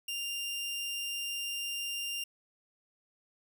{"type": "tone", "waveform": "sawtooth", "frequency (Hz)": 2794, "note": "F7", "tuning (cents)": 0, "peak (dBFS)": -31, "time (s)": [0.08, 2.24], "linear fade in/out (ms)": 5, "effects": []}